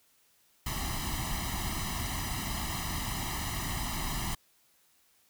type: noise with comb filter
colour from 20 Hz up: pink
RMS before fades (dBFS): -34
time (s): 0.66-4.35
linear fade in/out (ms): 5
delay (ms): 1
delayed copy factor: +0.9
effects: white hiss -67 dBFS RMS until 5.29 s